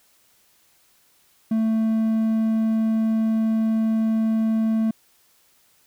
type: tone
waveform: triangle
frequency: 221.9 Hz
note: A3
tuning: 15 cents sharp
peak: -16 dBFS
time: 1.51-4.91 s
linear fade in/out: 5 ms
effects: white hiss -60 dBFS RMS until 5.86 s